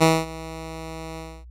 10% pulse tone with ADSR envelope, 161.4 Hz, E3, 36 cents flat, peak -4 dBFS, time 0-1.45 s, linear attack 24 ms, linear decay 230 ms, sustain -21 dB, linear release 270 ms, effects added 60 Hz sine -40 dBFS peak until 1.5 s + low-pass 11000 Hz 12 dB/octave

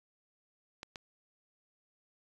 clicks, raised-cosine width 0.2 ms, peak -25 dBFS, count 2, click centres 0.831 / 0.958 s, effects resampled to 24000 Hz

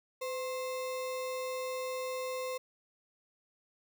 sine tone with sample-and-hold, 510 Hz, C5, 44 cents flat, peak -34 dBFS, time 0.21-2.58 s, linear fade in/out 10 ms, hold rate 1575 Hz, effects none

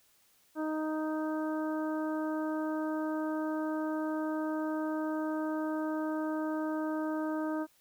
harmonic tone, 311.1 Hz, D#4, in tune, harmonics 1 / 2 / 3 / 4 / 5, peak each -32 / -38 / -42 / -44 / -46 dBFS, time 0.55-7.67 s, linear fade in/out 50 ms, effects white hiss -67 dBFS RMS until 7.8 s

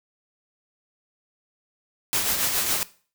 white noise with tremolo, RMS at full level -22 dBFS, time 2.13-2.83 s, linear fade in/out 0 ms, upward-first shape triangle, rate 7.2 Hz, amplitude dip 50%, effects noise-tail reverb RT60 0.4 s tail -18 dB re dry

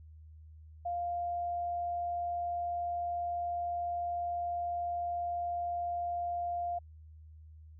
sine tone, 698.5 Hz, F5, in tune, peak -32 dBFS, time 0.85-6.79 s, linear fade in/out 10 ms, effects added 78 Hz sine -50 dBFS peak until 7.79 s

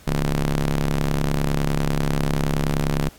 sawtooth ring-modulated tone, 69.5 Hz, C#2, 5 cents sharp, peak -12 dBFS, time 0.07-3.09 s, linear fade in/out 5 ms, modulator 84.6 Hz, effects pink hiss -49 dBFS RMS until 3.18 s + AAC 64 kbps

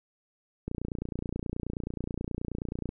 click train, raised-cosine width 3 ms, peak -20 dBFS, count 66, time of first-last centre 0.68-2.891 s, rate 29.4 Hz, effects none

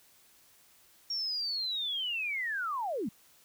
sine linear sweep, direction down, 5588 to 174.2 Hz, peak -31 dBFS, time 1.1-3.09 s, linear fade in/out 5 ms, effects white hiss -62 dBFS RMS until 3.44 s

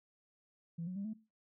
sine tone with pitch steps, 167.5 / 182.66 / 199.19 / 217.2 Hz, E3 / F#3 / G3 / A3, +28 / -22 / +28 / -22 cents, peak -37 dBFS, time 0.78-1.136 s, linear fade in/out 10 ms, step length 89 ms, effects noise-tail reverb RT60 0.3 s tail -19 dB re dry + tanh soft clip ceiling -33 dBFS

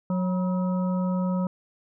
harmonic tone with a mistuned harmonic, 182.8 Hz, F#3, 21 cents flat, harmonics 1 / 3 / 5 / 7, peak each -23 / -33 / -37 / -40 dBFS, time 0.1-1.47 s, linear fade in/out 2 ms, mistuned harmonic 5, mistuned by +84 cents, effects none

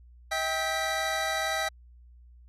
25% pulse tone cluster, 640 / 787 / 1961 Hz, D#5 / G5 / B6, +49 / +7 / -13 cents, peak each -28 dBFS, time 0.31-1.69 s, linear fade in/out 10 ms, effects added 60 Hz sine -50 dBFS peak until 2.48 s + low-pass 10000 Hz 12 dB/octave

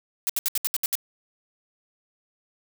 blue noise bursts, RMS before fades -24 dBFS, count 8, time 0.27-0.953 s, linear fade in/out 0 ms, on 25 ms, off 69 ms, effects none

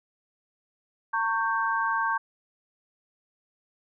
sine chord, G diminished, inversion first, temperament equal with one note detuned, 910.5 / 1108.7 / 1568 Hz, Bb5 / Db6 / G6, -41 / 0 / 0 cents, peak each -28 dBFS, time 1.13-2.18 s, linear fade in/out 10 ms, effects none

